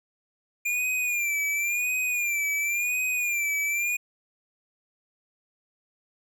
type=tone with vibrato; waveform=square; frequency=2400 Hz; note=D7; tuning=37 cents sharp; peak=-25 dBFS; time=0.65-3.97 s; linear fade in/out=10 ms; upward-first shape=sine; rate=0.94 Hz; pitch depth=78 cents each way; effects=none